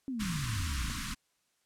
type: exponential sweep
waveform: sine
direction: down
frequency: 277.9 to 49.83 Hz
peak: -33 dBFS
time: 0.08-0.9 s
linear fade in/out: 0 ms
type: band-stop noise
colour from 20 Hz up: pink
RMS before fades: -37 dBFS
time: 0.19-1.15 s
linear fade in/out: 20 ms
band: 300 to 1000 Hz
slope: 96 dB/octave
effects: white hiss -75 dBFS RMS until 1.65 s + low-pass 10000 Hz 12 dB/octave